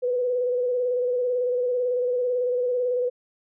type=tone with vibrato; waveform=sine; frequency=495.4 Hz; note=B4; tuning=5 cents sharp; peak=-21 dBFS; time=0.02-3.1 s; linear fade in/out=20 ms; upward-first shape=square; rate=18 Hz; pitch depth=29 cents each way; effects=none